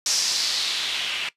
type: noise with low-pass filter sweep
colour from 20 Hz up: blue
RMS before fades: -25 dBFS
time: 0.06-1.29 s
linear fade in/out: 2 ms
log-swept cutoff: 5900 to 2700 Hz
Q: 3
effects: noise-tail reverb RT60 0.1 s tail -18 dB re dry + resampled to 32000 Hz